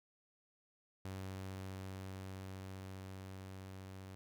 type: tone with level ramp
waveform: sawtooth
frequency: 95.2 Hz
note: F#2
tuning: 50 cents sharp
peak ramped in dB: -39 to -45 dBFS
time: 1.05-4.15 s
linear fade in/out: 0 ms
effects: none